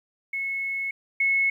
sine tone pair in turn, 2190 / 2190 Hz, C#7 / C#7, -22 / -22 cents, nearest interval unison, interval 0 cents, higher neither, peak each -26 / -19 dBFS, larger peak second, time 0.33-0.91 / 1.2-1.5 s, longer first, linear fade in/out 5 ms, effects 10-bit

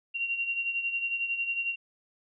sine beating tone pair, 2755 / 2766 Hz, F7 / F7, -24 / -17 cents, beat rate 11 Hz, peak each -29 / -36 dBFS, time 0.14-1.76 s, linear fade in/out 20 ms, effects none

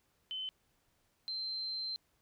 sine tone pair in turn, 3053 / 4119 Hz, G7 / C8, -46 / -28 cents, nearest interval perfect fourth, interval 518 cents, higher second, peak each -37 / -36 dBFS, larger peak second, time 0.31-0.49 / 1.28-1.96 s, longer second, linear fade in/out 0 ms, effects pink hiss -75 dBFS RMS until 2.21 s

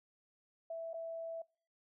sine tone with dropouts, 659.3 Hz, E5, in tune, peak -39 dBFS, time 0.7-1.42 s, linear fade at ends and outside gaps 5 ms, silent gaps 0.933-0.94 s, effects noise-tail reverb RT60 0.4 s tail -25 dB re dry

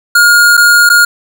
square tone with dropouts, 1425 Hz, F6, 34 cents sharp, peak -4 dBFS, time 0.15-1.05 s, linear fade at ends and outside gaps 5 ms, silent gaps 0.57-0.575 / 0.892-0.899 s, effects none

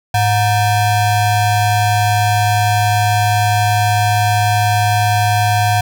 square ring-modulated tone, 415.3 Hz, G#4, in tune, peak -9 dBFS, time 0.14-5.81 s, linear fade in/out 5 ms, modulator 310 Hz, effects none

